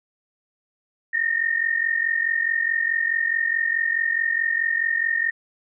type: tone pair together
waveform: sine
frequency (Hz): 1820 / 1864.7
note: A#6 / A#6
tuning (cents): -42 / 0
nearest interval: unison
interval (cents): 42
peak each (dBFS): -22 / -23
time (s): 1.13-5.31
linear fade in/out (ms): 10
effects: none